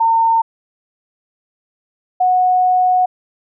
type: tone pair in turn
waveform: sine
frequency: 909 / 733.7 Hz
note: A#5 / F#5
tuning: -44 / -15 cents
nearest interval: major third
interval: 371 cents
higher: first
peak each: -10 dBFS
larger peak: neither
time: 0-0.42 / 2.2-3.06 s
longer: second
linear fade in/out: 10 ms
effects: none